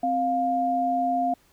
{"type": "tone pair together", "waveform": "sine", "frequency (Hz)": [261.6, 703.2], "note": ["C4", "F5"], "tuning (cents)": [0, 12], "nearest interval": "octave + perfect fourth", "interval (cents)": 1712, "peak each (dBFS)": [-28, -22], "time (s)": [0.03, 1.34], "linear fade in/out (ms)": 5, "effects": ["pink hiss -61 dBFS RMS until 1.52 s"]}